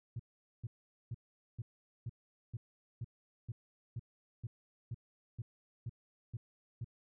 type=tone bursts; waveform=sine; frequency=116.3 Hz; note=A#2; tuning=4 cents flat; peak=-36 dBFS; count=15; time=0.16-6.845 s; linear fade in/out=5 ms; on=35 ms; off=440 ms; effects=tanh soft clip ceiling -34 dBFS